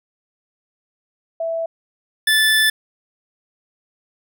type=tone pair in turn; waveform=sine / 25% pulse; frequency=659.3 / 1749.5 Hz; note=E5 / A6; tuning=0 / -10 cents; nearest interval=octave + perfect fourth; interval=1690 cents; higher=second; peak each=-20 / -9 dBFS; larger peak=second; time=1.4-1.66 / 2.27-2.7 s; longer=second; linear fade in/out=5 ms; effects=none